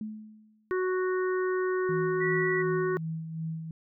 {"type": "tone with exponential decay", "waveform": "sine", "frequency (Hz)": 215.4, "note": "A3", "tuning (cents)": -37, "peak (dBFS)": -31, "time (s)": [0.01, 0.75], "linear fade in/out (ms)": 2, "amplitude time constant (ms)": 160}
{"type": "harmonic tone", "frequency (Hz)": 370, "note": "F#4", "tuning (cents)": 0, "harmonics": [1, 3, 4, 5], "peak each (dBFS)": [-26, -36, -38, -40], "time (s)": [0.71, 2.97], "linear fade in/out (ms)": 0}
{"type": "tone with tremolo", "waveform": "sine", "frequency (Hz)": 161.4, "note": "E3", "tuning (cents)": -36, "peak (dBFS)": -30, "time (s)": [1.89, 3.71], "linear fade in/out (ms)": 2, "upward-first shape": "sine", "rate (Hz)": 2.7, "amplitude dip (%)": 50}
{"type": "tone", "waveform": "sine", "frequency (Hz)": 1943, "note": "B6", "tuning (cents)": -29, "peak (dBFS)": -29, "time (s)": [2.2, 2.63], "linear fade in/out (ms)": 20}
{"effects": []}